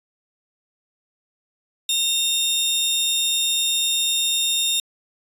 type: tone pair together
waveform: sawtooth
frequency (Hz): 2748 / 3668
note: F7 / A#7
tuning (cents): -29 / -29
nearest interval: perfect fourth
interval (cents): 500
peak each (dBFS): -26 / -16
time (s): 1.89-4.8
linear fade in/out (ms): 2
effects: resampled to 32000 Hz